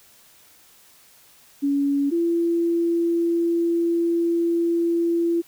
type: tone pair in turn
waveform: sine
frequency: 281.7 / 338.4 Hz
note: C#4 / E4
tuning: +28 / +45 cents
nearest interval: minor third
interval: 317 cents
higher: second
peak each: -18 / -18 dBFS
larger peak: neither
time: 1.62-2.11 / 2.11-5.42 s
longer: second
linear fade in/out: 20 ms
effects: white hiss -53 dBFS RMS until 5.47 s